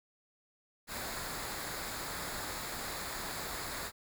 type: noise with comb filter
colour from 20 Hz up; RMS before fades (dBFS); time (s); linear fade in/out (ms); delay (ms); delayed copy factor
pink; -40; 0.87-3.92; 50; 0.34; -0.55
effects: none